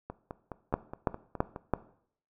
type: two click trains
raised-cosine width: 1 ms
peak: -24 / -11 dBFS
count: 8 / 4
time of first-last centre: 0.1-1.561 / 0.74-1.737 s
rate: 4.79 / 3.01 Hz
effects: noise-tail reverb RT60 0.6 s tail -17 dB re dry